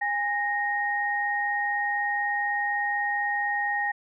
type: tone pair together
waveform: sine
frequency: 819.4 / 1864.7 Hz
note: G#5 / A#6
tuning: -24 / 0 cents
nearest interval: octave + major second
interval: 1424 cents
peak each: -28 / -26 dBFS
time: 0.01-3.92 s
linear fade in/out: 10 ms
effects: none